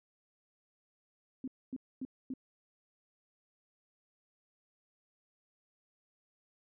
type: tone bursts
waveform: sine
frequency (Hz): 260.3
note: C4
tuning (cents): -9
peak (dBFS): -36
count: 4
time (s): 1.44-2.338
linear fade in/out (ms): 2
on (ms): 37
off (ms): 250
effects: none